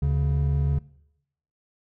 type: tone pair together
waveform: triangle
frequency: 74.21 / 140.3 Hz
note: D2 / C#3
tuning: +19 / +21 cents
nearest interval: major seventh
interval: 1102 cents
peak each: -21 / -21 dBFS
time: 0.02-0.79 s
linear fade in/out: 5 ms
effects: noise-tail reverb RT60 0.8 s tail -21 dB re dry